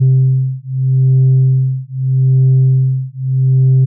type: beating tone pair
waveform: sine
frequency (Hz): 130.81 / 131.61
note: C3 / C3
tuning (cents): 0 / +11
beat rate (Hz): 0.8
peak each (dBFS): -10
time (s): 0-3.86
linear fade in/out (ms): 20
effects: tanh soft clip ceiling -4 dBFS